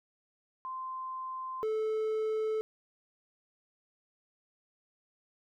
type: tone pair in turn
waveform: sine / triangle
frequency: 1040 / 436.1 Hz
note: C6 / A4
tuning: -11 / -15 cents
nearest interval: octave + minor third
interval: 1504 cents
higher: first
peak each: -36 / -27 dBFS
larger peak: second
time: 0.65-1.63 / 1.63-2.61 s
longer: neither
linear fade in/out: 0 ms
effects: none